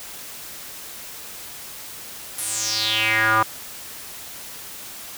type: tone with band-pass filter sweep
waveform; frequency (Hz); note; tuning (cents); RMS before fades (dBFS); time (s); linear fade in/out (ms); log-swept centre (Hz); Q
square; 110.1; A2; +2; -21; 2.38-3.43; 5; 11000 to 1100; 5
effects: white hiss -37 dBFS RMS until 5.17 s